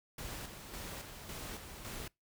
pink noise with tremolo, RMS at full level -44 dBFS, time 0.18-2.08 s, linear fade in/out 5 ms, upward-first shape square, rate 1.8 Hz, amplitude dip 45%, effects noise-tail reverb RT60 0.2 s tail -25 dB re dry

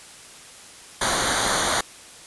pink noise with comb filter, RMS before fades -22 dBFS, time 1.01-1.81 s, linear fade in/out 5 ms, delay 0.38 ms, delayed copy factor -0.75, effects white hiss -44 dBFS RMS until 2.26 s + resampled to 24000 Hz

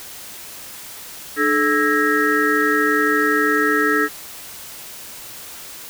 sine tone cluster, 298.6 / 430.8 / 1315 / 1640 / 1878 Hz, D4 / A4 / E6 / G#6 / A#6, +29 / -37 / -5 / -22 / +12 cents, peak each -21 dBFS, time 1.36-4.09 s, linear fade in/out 50 ms, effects white hiss -36 dBFS RMS until 5.89 s

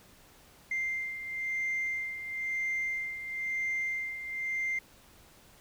sine beating tone pair, 2093 / 2094 Hz, C7 / C7, 0 / +1 cents, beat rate 1 Hz, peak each -37 / -31 dBFS, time 0.71-4.79 s, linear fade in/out 5 ms, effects tanh soft clip ceiling -26 dBFS + pink hiss -58 dBFS RMS until 5.6 s

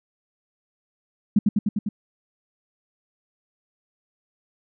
sine tone with echo, 207.2 Hz, G#3, 4 cents flat, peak -12 dBFS, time 1.36-1.39 s, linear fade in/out 5 ms, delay 100 ms, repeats 5, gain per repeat -2 dB, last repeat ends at 1.89 s, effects none

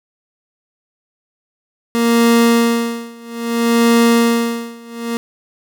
30% pulse tone with tremolo, 233.1 Hz, A#3, in tune, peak -6 dBFS, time 1.95-5.17 s, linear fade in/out 0 ms, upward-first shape sine, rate 0.61 Hz, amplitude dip 95%, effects none

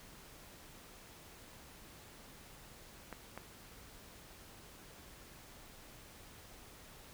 clicks, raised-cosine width 0.5 ms, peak -29 dBFS, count 2, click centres 3.127 / 3.376 s, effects pink hiss -56 dBFS RMS until 7.13 s

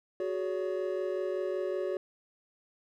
triangle chord, F# suspended second, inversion none, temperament equal with one note detuned, 370 / 415.3 / 566.3 Hz, F#4 / G#4 / C#5, 0 / 0 / +37 cents, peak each -31 / -35 / -33 dBFS, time 0.2-1.97 s, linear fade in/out 2 ms, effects none

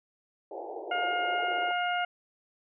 pink band-pass noise, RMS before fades -39 dBFS, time 0.51-1.72 s, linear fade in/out 2 ms, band 330 to 870 Hz, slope 96 dB/octave
harmonic tone, 711 Hz, F5, 31 cents sharp, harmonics 1 / 2 / 3 / 4, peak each -29 / -32 / -37 / -37 dBFS, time 0.91-2.05 s, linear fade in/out 5 ms
effects none

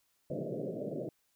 white band-pass noise, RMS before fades -38 dBFS, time 0.3-1.09 s, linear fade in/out 2 ms, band 120 to 630 Hz, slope 96 dB/octave, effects white hiss -75 dBFS RMS until 1.35 s

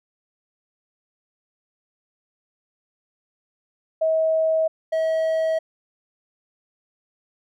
sine / triangle tone pair in turn, 640 / 642.4 Hz, D#5 / E5, +49 / -45 cents, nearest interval unison, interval 6 cents, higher second, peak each -17 dBFS, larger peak neither, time 4.01-4.68 / 4.92-5.59 s, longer neither, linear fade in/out 10 ms, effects none

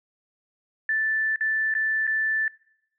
sine tone with dropouts, 1760 Hz, A6, in tune, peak -21 dBFS, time 0.89-2.48 s, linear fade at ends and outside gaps 2 ms, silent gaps 1.36-1.408 / 1.74-1.75 / 2.069-2.075 s, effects noise-tail reverb RT60 0.8 s tail -23 dB re dry

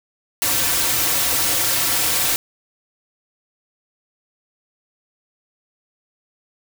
white noise with comb filter, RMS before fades -19 dBFS, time 0.42-2.36 s, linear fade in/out 0 ms, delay 4.8 ms, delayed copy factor -0.95, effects none

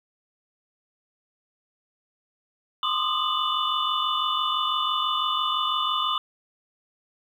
sine tone cluster, 1048 / 1199 / 1245 / 2964 / 3535 Hz, C6 / D6 / D#6 / F#7 / A7, +2 / +36 / +1 / +2 / +7 cents, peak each -29 dBFS, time 2.83-6.18 s, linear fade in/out 2 ms, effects 9-bit

